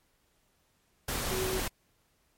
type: tone in noise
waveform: sine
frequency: 375.1 Hz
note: F#4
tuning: 24 cents sharp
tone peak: -32 dBFS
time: 1.31-1.6 s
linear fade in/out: 5 ms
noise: pink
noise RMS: -33 dBFS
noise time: 1.08-1.68 s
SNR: -2 dB
effects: pink hiss -71 dBFS RMS until 2.37 s + MP3 64 kbps